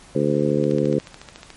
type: harmonic tone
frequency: 73.42 Hz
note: D2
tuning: in tune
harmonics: 2 / 3 / 4 / 5 / 6 / 7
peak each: -24 / -24 / -24 / -24 / -24 / -24 dBFS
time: 0.15-0.99 s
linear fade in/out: 5 ms
type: click train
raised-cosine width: 0.2 ms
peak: -20 dBFS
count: 13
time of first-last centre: 0.64-1.503 s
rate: 13.9 Hz
effects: pink hiss -47 dBFS RMS until 1.56 s + MP3 48 kbps